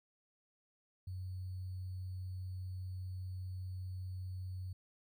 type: tone with sample-and-hold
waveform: sine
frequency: 92.5 Hz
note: F#2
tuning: in tune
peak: -40 dBFS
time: 1.07-4.73 s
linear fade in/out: 5 ms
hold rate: 4410 Hz
effects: none